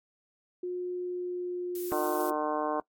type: tone with pitch glide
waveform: sine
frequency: 359.4 to 355.7 Hz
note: F4 to F4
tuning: +50 to +32 cents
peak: -31 dBFS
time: 0.63-2.32 s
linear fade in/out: 5 ms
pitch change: -18 cents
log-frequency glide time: 0.91-1.85 s
type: noise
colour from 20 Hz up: violet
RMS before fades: -40 dBFS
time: 1.75-2.3 s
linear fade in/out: 2 ms
type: harmonic tone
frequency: 151.7 Hz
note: D#3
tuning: 44 cents flat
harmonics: 2 / 3 / 4 / 5 / 6 / 7 / 8 / 9 / 10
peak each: -35 / -35 / -34 / -35 / -38 / -34 / -47 / -48 / -47 dBFS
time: 1.92-2.8 s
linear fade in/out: 0 ms
effects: noise-tail reverb RT60 0.1 s tail -22 dB re dry + AAC 64 kbps